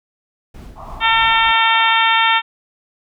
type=noise with tremolo; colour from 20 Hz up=brown; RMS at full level=-33 dBFS; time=0.54-1.52 s; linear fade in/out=5 ms; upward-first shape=sine; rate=3.2 Hz; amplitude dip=55%
type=band-pass noise; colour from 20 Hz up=white; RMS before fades=-35 dBFS; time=0.75-2.01 s; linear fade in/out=50 ms; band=650 to 1200 Hz; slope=96 dB/octave
type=harmonic tone; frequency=451.9 Hz; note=A4; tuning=46 cents sharp; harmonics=2 / 3 / 4 / 5 / 6 / 7 / 8; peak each=-16 / -18 / -19 / -20 / -21 / -21 / -22 dBFS; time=1-2.42 s; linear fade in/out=50 ms
effects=none